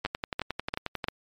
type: two click trains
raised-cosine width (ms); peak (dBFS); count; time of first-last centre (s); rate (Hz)
0.3; -14 / -12; 12 / 4; 0.06-1.042 / 0.05-1.084; 11.2 / 2.9
effects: MP3 64 kbps